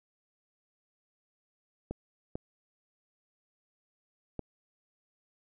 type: clicks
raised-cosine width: 2 ms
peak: -22 dBFS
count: 3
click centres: 1.91 / 2.355 / 4.393 s
effects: none